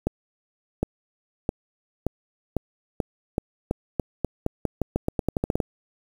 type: accelerating click train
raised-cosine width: 2 ms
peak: -9 dBFS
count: 22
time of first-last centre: 0.07-5.602 s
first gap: 760 ms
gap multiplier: 0.87
effects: 7-bit